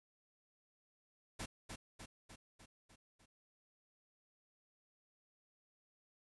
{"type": "noise with echo", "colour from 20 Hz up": "pink", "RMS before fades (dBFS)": -44, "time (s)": [1.39, 1.46], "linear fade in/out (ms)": 10, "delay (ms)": 300, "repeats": 6, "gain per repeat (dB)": -4, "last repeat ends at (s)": 3.26, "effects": ["resampled to 24000 Hz"]}